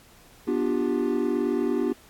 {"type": "chord", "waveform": "triangle", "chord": "G dominant seventh", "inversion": "first", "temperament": "just", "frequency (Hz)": [245, 294, 352.8, 392], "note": ["B3", "D4", "F4", "G4"], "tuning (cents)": [-14, 2, 18, 0], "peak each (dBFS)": -26, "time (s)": [0.47, 1.93], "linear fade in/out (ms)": 10, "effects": ["pink hiss -54 dBFS RMS until 2.09 s", "AAC 64 kbps"]}